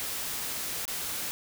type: noise with dropouts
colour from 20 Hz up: white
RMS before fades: -34 dBFS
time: 0-1.31 s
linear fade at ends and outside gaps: 0 ms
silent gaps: 0.854-0.879 s
effects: none